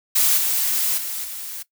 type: noise with level steps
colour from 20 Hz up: blue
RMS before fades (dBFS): -17 / -21 / -28 / -32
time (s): 0.15-1.63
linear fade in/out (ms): 10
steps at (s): 0.37 / 0.97 / 1.24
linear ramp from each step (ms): 10
effects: noise-tail reverb RT60 0.1 s tail -18 dB re dry